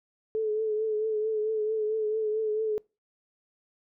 sine tone with vibrato, 432.9 Hz, A4, 28 cents flat, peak -25 dBFS, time 0.35-2.78 s, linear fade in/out 0 ms, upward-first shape triangle, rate 4.5 Hz, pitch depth 45 cents each way, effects noise-tail reverb RT60 0.3 s tail -25 dB re dry

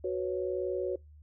sine chord, F# suspended fourth, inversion none, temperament equal, 370 / 493.9 / 554.4 Hz, F#4 / B4 / C#5, 0 / 0 / 0 cents, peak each -32 / -36 / -35 dBFS, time 0.04-0.96 s, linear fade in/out 5 ms, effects noise-tail reverb RT60 0.2 s tail -25 dB re dry + added 75 Hz sine -51 dBFS peak until 1.22 s

